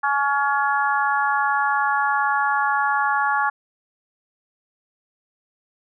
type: harmonic tone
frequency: 281.4 Hz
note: C#4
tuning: 26 cents sharp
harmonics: 3 / 4 / 5 / 6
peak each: -22 / -23 / -24 / -25 dBFS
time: 0.03-3.5 s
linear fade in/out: 10 ms
effects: none